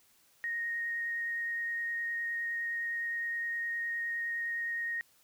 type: tone with vibrato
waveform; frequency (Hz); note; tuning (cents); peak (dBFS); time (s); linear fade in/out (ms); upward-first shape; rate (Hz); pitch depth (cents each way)
sine; 1864.7; A#6; 0; -32; 0.44-5.01; 0; triangle; 9.7; 10
effects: white hiss -66 dBFS RMS until 5.23 s